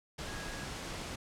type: tone in noise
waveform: sine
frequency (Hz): 1651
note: G#6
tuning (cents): -11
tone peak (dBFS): -47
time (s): 0.27-0.65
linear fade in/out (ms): 10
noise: pink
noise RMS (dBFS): -41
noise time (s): 0.18-1.16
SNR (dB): -9
effects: low-pass 8000 Hz 12 dB/octave